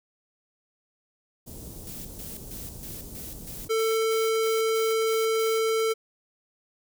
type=band-stop noise; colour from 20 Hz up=pink; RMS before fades=-41 dBFS; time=1.46-3.69 s; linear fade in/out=20 ms; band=420 to 7700 Hz; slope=12 dB/octave
type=noise bursts; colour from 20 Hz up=blue; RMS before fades=-41 dBFS; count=12; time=1.87-5.57 s; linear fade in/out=0 ms; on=180 ms; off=140 ms
type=tone; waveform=square; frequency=445.5 Hz; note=A4; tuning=22 cents sharp; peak=-23 dBFS; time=3.69-5.94 s; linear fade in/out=20 ms
effects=none

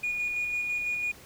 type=tone with tremolo; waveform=sine; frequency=2446 Hz; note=D#7; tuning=30 cents flat; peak=-25 dBFS; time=0.03-1.12 s; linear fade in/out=10 ms; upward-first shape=square; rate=6 Hz; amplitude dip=30%; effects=tanh soft clip ceiling -24 dBFS + pink hiss -51 dBFS RMS until 1.25 s

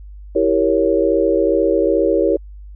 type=chord; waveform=sine; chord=E diminished seventh; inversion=none; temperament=equal; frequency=329.6 / 392 / 466.2 / 554.4 Hz; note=E4 / G4 / Bb4 / Db5; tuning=0 / 0 / 0 / 0 cents; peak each=-18 dBFS; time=0.35-2.37 s; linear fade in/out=10 ms; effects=added 50 Hz sine -33 dBFS peak until 2.75 s

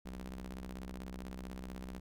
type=ring-modulated tone; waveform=sawtooth; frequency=64.5 Hz; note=C2; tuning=24 cents flat; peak=-36 dBFS; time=0.05-2 s; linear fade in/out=10 ms; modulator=121 Hz; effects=none

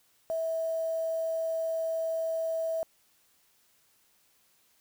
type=tone with quantisation; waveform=sine; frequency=651 Hz; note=E5; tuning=22 cents flat; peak=-28 dBFS; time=0.3-2.83 s; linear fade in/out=0 ms; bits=8; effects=white hiss -67 dBFS RMS until 4.8 s

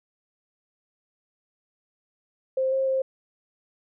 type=tone with pitch steps; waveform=sine; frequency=525 / 533 / 529 Hz; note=C5 / C5 / C5; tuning=+6 / +32 / +19 cents; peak=-21 dBFS; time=2.57-3.02 s; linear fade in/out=5 ms; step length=150 ms; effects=none

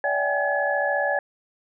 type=tone cluster; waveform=sine; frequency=575 / 648 / 772 / 827 / 1700 Hz; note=D5 / E5 / G5 / G#5 / G#6; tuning=-37 / -30 / -27 / -8 / +40 cents; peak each=-25 / -32 / -28 / -30 / -25 dBFS; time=0.04-1.19 s; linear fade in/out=2 ms; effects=none

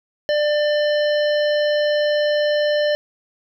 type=harmonic tone with a mistuned harmonic; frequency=594 Hz; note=D5; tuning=20 cents sharp; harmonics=1 / 3 / 5 / 7 / 9; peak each=-16 / -26 / -30 / -33 / -35 dBFS; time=0.29-2.95 s; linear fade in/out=0 ms; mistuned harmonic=5; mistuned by=+30 cents; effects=9-bit

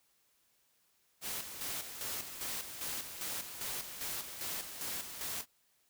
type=noise with tremolo; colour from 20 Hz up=white; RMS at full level=-39 dBFS; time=1.21-5.46 s; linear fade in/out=50 ms; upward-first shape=square; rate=2.5 Hz; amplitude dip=55%; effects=white hiss -73 dBFS RMS until 5.89 s

